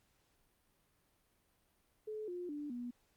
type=tone with pitch steps; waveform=sine; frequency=430 / 355.4 / 293.7 / 242.7 Hz; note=A4 / F4 / D4 / B3; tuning=-40 / +30 / 0 / -30 cents; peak=-40 dBFS; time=2.07-2.91 s; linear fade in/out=10 ms; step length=210 ms; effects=pink hiss -75 dBFS RMS until 3.16 s + Opus 48 kbps